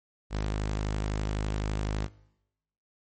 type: tone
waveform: sawtooth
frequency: 51.91 Hz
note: G#1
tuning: in tune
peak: -24 dBFS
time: 0.3-2.09 s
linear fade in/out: 50 ms
effects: noise-tail reverb RT60 0.9 s tail -22 dB re dry + MP3 32 kbps